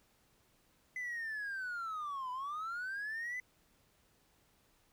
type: linear two-way sweep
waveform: triangle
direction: down then up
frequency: 2029 to 989 to 2029 Hz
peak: -35 dBFS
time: 0.96-3.4 s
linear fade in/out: 2 ms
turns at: 2.31 s
effects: tanh soft clip ceiling -33 dBFS + pink hiss -71 dBFS RMS until 4.92 s